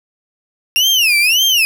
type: tone with vibrato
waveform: 35% pulse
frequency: 2723 Hz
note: F7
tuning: 44 cents flat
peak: -8 dBFS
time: 0.76-1.65 s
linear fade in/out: 0 ms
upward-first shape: sine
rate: 1.8 Hz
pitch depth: 270 cents each way
effects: none